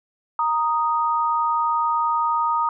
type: tone pair together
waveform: sine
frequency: 932.3 / 1243.1 Hz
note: A#5 / D#6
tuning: 0 / -2 cents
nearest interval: perfect fourth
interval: 498 cents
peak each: -21 dBFS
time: 0.39-2.69 s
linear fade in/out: 2 ms
effects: none